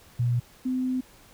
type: tone pair in turn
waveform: sine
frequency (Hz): 120.8 / 256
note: B2 / C4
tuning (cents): -38 / -38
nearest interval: octave + minor second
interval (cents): 1300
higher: second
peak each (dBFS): -21 / -24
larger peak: first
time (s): 0.19-0.4 / 0.65-1.01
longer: second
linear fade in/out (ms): 10
effects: pink hiss -54 dBFS RMS until 1.33 s